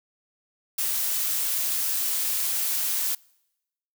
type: noise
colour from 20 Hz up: blue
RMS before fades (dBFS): -26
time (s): 0.78-3.15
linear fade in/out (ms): 5
effects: noise-tail reverb RT60 0.9 s tail -26 dB re dry